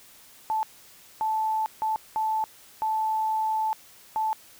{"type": "tone bursts at uneven times", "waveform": "sine", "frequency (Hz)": 875, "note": "A5", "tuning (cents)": -10, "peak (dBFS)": -23, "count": 6, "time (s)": [[0.5, 0.63], [1.21, 1.66], [1.82, 1.96], [2.16, 2.44], [2.82, 3.73], [4.16, 4.33]], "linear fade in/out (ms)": 0, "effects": ["white hiss -52 dBFS RMS until 4.59 s"]}